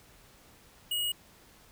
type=tone with sample-and-hold; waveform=sine; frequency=2898 Hz; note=F#7; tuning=37 cents flat; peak=-28 dBFS; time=0.91-1.12 s; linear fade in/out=5 ms; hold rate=11025 Hz; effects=pink hiss -58 dBFS RMS until 1.71 s